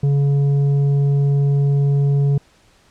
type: tone with tanh clipping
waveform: sine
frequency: 141.1 Hz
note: C#3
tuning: 31 cents sharp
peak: -14 dBFS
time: 0.03-2.38 s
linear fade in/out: 5 ms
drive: 6 dB
effects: pink hiss -54 dBFS RMS until 2.9 s + low-pass 8000 Hz 12 dB/octave